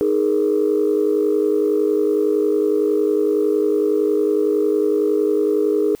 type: chord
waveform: sine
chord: D# suspended fourth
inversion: none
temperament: equal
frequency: 311.1 / 415.3 / 466.2 Hz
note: D#4 / G#4 / A#4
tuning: 0 / 0 / 0 cents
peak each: -20 / -16 / -21 dBFS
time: 0.01-5.95 s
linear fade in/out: 0 ms
effects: tanh soft clip ceiling -8 dBFS + white hiss -50 dBFS RMS until 6 s